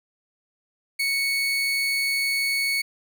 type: tone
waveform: 30% pulse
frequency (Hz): 2217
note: C#7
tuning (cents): 0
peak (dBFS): -19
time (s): 0.99-2.82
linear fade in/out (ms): 10
effects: none